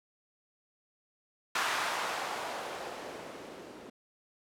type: noise with low-pass filter sweep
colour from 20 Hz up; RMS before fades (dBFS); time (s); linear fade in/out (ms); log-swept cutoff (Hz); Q
violet; -37; 1.55-3.9; 5; 1300 to 290; 1.2
effects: none